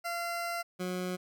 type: tone pair in turn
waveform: 20% pulse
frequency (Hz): 687 / 181.96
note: F5 / F#3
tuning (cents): -29 / -29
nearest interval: octave + major seventh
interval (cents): 2300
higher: first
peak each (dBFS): -28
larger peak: neither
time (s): 0.04-0.63 / 0.79-1.17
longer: first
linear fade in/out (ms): 20
effects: none